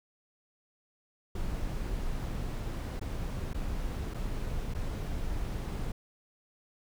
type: noise with dropouts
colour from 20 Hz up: brown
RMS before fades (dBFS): -34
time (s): 1.35-5.92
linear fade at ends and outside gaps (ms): 5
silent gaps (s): 2.996-3.012 / 3.534-3.544 / 4.139-4.143 / 4.739-4.747
effects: none

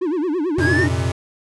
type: tone with vibrato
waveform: triangle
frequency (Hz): 330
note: E4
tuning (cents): +2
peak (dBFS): -16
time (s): 0.01-0.89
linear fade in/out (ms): 10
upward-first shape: sine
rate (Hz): 9.1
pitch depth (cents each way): 230
type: chord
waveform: square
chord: F suspended fourth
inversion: none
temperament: equal with one note detuned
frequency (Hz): 89.4 / 116.54 / 130.81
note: F2 / Bb2 / C3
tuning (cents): +41 / 0 / 0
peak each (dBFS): -22 / -24 / -25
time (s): 0.58-1.12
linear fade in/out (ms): 5
type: linear sweep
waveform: triangle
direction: up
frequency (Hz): 1575 to 1864.7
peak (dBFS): -16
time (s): 0.59-0.88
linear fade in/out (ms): 50
effects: resampled to 24000 Hz

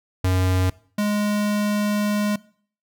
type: tone pair in turn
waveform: square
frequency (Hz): 92.5 / 207.7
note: F#2 / G#3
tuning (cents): 0 / 0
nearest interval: octave + major second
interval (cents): 1400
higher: second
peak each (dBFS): -18 / -20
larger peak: first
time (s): 0.24-0.7 / 0.98-2.36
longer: second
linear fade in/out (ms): 5
effects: noise-tail reverb RT60 0.5 s tail -21 dB re dry

